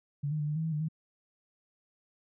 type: tone with pitch steps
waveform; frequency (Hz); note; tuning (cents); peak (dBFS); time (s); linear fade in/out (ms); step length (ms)
sine; 143.6 / 153.4 / 148.5 / 150.2 / 160.1 / 161.3 / 150.5 / 158.3; D3 / D#3 / D3 / D3 / D#3 / E3 / D3 / D#3; -39 / -24 / +20 / +39 / +50 / -37 / +43 / +30; -29; 0.23-0.886; 10; 82
effects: none